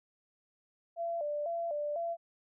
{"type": "tone with vibrato", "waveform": "sine", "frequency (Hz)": 632, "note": "D#5", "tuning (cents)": 27, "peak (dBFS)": -32, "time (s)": [0.96, 2.17], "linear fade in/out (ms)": 50, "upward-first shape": "square", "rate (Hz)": 2, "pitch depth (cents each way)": 120, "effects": []}